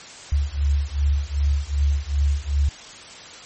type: beating tone pair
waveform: sine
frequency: 70 / 72.6 Hz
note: C#2 / D2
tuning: +18 / -19 cents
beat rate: 2.6 Hz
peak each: -21 dBFS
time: 0.32-2.69 s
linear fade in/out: 5 ms
effects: white hiss -40 dBFS RMS until 3.45 s + MP3 32 kbps